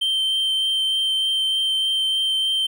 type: tone with vibrato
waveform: triangle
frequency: 3125 Hz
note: G7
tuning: 6 cents flat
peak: -17 dBFS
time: 0.01-2.67 s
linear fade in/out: 10 ms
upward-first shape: triangle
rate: 3.3 Hz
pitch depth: 9 cents each way
effects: none

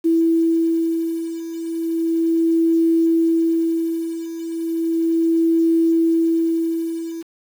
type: beating tone pair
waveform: sine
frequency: 329.6 / 329.95 Hz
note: E4 / E4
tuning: 0 / +2 cents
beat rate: 0.35 Hz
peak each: -21 / -17 dBFS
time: 0.04-7.23 s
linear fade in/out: 20 ms
effects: 7-bit

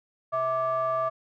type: ring-modulated tone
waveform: triangle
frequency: 261.6 Hz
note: C4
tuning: in tune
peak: -19 dBFS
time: 0.32-1.1 s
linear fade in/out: 20 ms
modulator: 912 Hz
effects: none

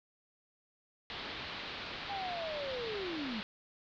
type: low-pass noise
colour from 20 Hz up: white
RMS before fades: -43 dBFS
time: 1.1-3.43 s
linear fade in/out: 0 ms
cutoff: 4300 Hz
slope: 48 dB/octave
type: linear sweep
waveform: sine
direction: down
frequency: 815 to 200 Hz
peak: -37 dBFS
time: 2.09-3.41 s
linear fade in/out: 10 ms
effects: none

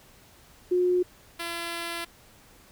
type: tone pair in turn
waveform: sine / 5% pulse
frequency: 360 / 339.1 Hz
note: F#4 / E4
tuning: -47 / +49 cents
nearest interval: minor second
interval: 104 cents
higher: first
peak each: -20 dBFS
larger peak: neither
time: 0.71-1.03 / 1.39-2.05 s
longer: second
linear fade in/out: 10 ms
effects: pink hiss -55 dBFS RMS until 2.71 s

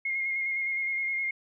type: tone with vibrato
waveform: sine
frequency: 2141 Hz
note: C7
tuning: 39 cents sharp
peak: -27 dBFS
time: 0.05-1.31 s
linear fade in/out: 5 ms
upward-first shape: square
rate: 9.7 Hz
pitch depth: 19 cents each way
effects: none

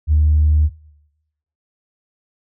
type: tone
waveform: sine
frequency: 76 Hz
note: D#2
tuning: 40 cents flat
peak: -9 dBFS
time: 0.07-0.7 s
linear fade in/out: 50 ms
effects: noise-tail reverb RT60 0.9 s tail -22 dB re dry + tanh soft clip ceiling -6 dBFS

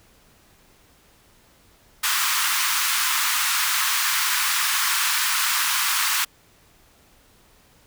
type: high-pass noise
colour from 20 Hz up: pink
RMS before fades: -22 dBFS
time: 2.03-6.25 s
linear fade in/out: 10 ms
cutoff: 1000 Hz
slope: 48 dB/octave
effects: pink hiss -56 dBFS RMS until 7.86 s

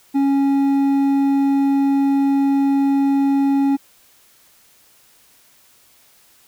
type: tone with hard clipping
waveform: triangle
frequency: 276.3 Hz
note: C#4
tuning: 6 cents flat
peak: -15 dBFS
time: 0.14-3.77 s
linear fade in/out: 20 ms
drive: 9 dB
effects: white hiss -53 dBFS RMS until 6.47 s

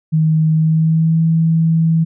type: tone with pitch glide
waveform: sine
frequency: 157.7 to 162.88 Hz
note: D#3 to E3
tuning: +24 to -20 cents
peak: -10 dBFS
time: 0.12-2.05 s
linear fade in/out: 20 ms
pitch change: +56 cents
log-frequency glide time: 0.53-1.21 s
effects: none

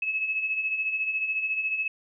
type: beating tone pair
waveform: sine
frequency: 2574 / 2588 Hz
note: E7 / E7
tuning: -42 / -32 cents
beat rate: 14 Hz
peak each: -34 / -26 dBFS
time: 0.02-1.88 s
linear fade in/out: 5 ms
effects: none

